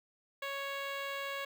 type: tone with notch filter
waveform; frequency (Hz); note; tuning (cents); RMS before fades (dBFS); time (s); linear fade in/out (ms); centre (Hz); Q
10% pulse; 554.4; C#5; 0; -39; 0.42-1.45; 5; 9800; 0.58
effects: none